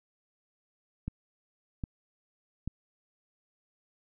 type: clicks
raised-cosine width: 5 ms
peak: -21 dBFS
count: 3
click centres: 1.08 / 1.838 / 2.676 s
effects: none